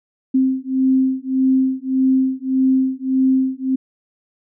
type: beating tone pair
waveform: sine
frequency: 261.6 / 263.3 Hz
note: C4 / C4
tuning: 0 / +11 cents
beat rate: 1.7 Hz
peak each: -17 dBFS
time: 0.34-3.76 s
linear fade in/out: 10 ms
effects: none